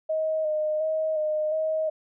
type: tone with vibrato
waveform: sine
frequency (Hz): 622.3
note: D#5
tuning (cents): 0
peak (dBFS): -23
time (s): 0.09-1.9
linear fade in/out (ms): 10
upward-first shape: square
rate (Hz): 1.4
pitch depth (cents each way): 23
effects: none